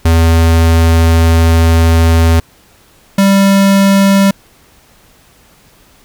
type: tone pair in turn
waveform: square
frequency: 82.41 / 196.4 Hz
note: E2 / G3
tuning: 0 / +4 cents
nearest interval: octave + minor third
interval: 1504 cents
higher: second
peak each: -6 dBFS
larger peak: neither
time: 0.05-2.4 / 3.18-4.31 s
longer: first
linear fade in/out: 5 ms
effects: pink hiss -46 dBFS RMS until 6.04 s